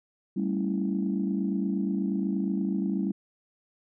sine chord, A dominant seventh, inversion third, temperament equal with one note detuned, 196 / 224.4 / 277.2 / 329.6 Hz, G3 / A3 / C#4 / E4, 0 / +34 / 0 / 0 cents, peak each -27 / -33 / -32 / -33 dBFS, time 0.36-3.12 s, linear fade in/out 10 ms, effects tanh soft clip ceiling -16 dBFS

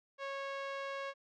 5% pulse tone with low-pass filter, 550 Hz, C#5, 14 cents flat, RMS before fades -41 dBFS, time 0.18-1.14 s, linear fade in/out 50 ms, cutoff 1600 Hz, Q 0.53, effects none

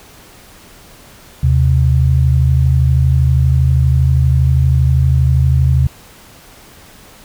sine tone pair together, 77.78 / 130.32 Hz, D#2 / C3, 0 / -7 cents, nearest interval major sixth, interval 893 cents, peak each -11 dBFS, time 1.43-5.87 s, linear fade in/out 5 ms, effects pink hiss -41 dBFS RMS until 7.24 s

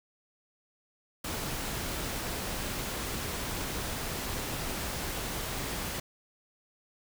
pink noise, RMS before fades -35 dBFS, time 1.24-6 s, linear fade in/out 5 ms, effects none

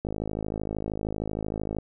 click train, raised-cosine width 2 ms, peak -17 dBFS, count 93, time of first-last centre 0.05-1.786 s, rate 53 Hz, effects none

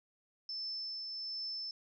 sine tone with tremolo, 5280 Hz, E8, 2 cents sharp, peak -37 dBFS, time 0.49-1.71 s, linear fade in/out 2 ms, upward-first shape triangle, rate 1.3 Hz, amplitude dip 30%, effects none

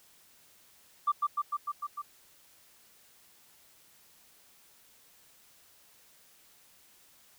sine tone with echo, 1174.7 Hz, D6, in tune, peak -22 dBFS, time 1.07-1.12 s, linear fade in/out 10 ms, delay 150 ms, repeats 6, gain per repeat -2 dB, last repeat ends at 2.02 s, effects tanh soft clip ceiling -18 dBFS + white hiss -61 dBFS RMS until 7.38 s

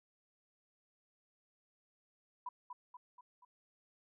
sine tone with echo, 987.8 Hz, B5, in tune, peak -39 dBFS, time 2.46-2.49 s, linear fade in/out 5 ms, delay 240 ms, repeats 4, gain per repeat -5 dB, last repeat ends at 3.45 s, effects none

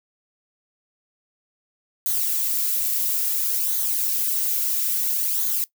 violet noise with flanger, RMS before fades -23 dBFS, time 2.06-5.64 s, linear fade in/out 0 ms, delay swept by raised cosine 0.38 to 3.28 ms, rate 0.59 Hz, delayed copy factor -0.55, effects noise-tail reverb RT60 0.1 s tail -19 dB re dry

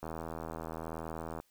click train, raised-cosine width 1 ms, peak -26 dBFS, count 112, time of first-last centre 0.03-1.4 s, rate 81 Hz, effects white hiss -71 dBFS RMS until 1.5 s

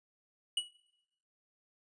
square tone with exponential decay, 2928 Hz, F#7, 19 cents flat, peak -27 dBFS, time 0.57-0.69 s, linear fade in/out 5 ms, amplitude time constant 25 ms, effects noise-tail reverb RT60 0.9 s tail -21 dB re dry + resampled to 22050 Hz

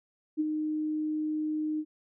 sine tone with ADSR envelope, 307.6 Hz, D#4, 20 cents flat, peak -23 dBFS, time 0.37-1.85 s, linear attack 31 ms, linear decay 29 ms, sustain -5 dB, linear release 57 ms, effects none

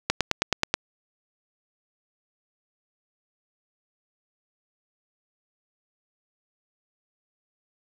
click train, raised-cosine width 0.2 ms, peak -3 dBFS, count 7, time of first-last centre 0.1-0.74 s, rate 9.37 Hz, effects none

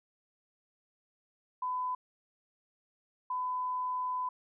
sine tone pair in turn, 1005 / 1005 Hz, B5 / B5, +30 / +30 cents, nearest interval unison, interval 0 cents, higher neither, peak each -31 / -31 dBFS, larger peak neither, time 1.62-1.95 / 3.3-4.29 s, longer second, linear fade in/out 5 ms, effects none

